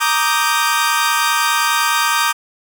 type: chord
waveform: sawtooth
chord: Eb major seventh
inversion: second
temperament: equal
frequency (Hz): 932.3 / 1174.7 / 1244.5 / 1568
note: Bb5 / D6 / Eb6 / G6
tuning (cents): 0 / 0 / 0 / 0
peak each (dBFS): -16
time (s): 0-2.33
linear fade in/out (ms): 20
effects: none